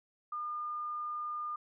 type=tone; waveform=sine; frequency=1211 Hz; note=D#6; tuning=47 cents flat; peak=-35 dBFS; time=0.32-1.56 s; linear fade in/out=5 ms; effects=none